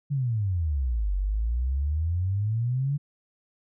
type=exponential two-way sweep; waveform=sine; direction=down then up; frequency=146.83 to 46.25 to 146.83 Hz; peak=-23 dBFS; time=0.1-2.98 s; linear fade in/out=20 ms; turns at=1.15 s; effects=none